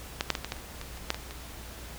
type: clicks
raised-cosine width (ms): 0.2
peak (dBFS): -9 / -6 / -13 / -15 / -14 / -30 / -21 / -28 / -8 / -17 / -22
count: 11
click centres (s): 0.209 / 0.303 / 0.352 / 0.446 / 0.521 / 0.566 / 0.814 / 0.974 / 1.104 / 1.145 / 1.309
effects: added 60 Hz sine -45 dBFS peak until 1.98 s + pink hiss -45 dBFS RMS until 1.98 s